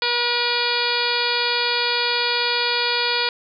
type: harmonic tone with a mistuned harmonic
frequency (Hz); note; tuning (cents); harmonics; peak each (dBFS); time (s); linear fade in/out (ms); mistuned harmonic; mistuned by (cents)
481; B4; -46; 1 / 2 / 3 / 4 / 5 / 6 / 7 / 8 / 9 / 10; -28 / -27 / -27 / -31 / -26 / -32 / -28 / -29 / -26 / -28; 0.02-3.29; 2; 8; -21
effects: none